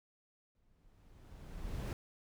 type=noise with exponential growth; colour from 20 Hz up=brown; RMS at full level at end=-35 dBFS; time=0.55-1.93 s; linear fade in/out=1 ms; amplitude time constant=300 ms; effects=none